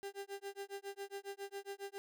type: tone with tremolo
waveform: 35% pulse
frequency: 397.5 Hz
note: G4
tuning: 24 cents sharp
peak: -39 dBFS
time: 0.03-1.98 s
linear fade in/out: 0 ms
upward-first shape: sine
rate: 7.3 Hz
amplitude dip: 100%
effects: none